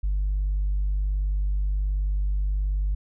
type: tone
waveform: sine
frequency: 49.34 Hz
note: G1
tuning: 12 cents sharp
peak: -20 dBFS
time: 0.03-2.95 s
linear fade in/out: 10 ms
effects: tanh soft clip ceiling -19 dBFS